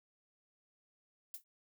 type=noise with exponential decay; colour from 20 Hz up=violet; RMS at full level=-40 dBFS; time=1.34-1.44 s; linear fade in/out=2 ms; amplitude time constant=20 ms; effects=none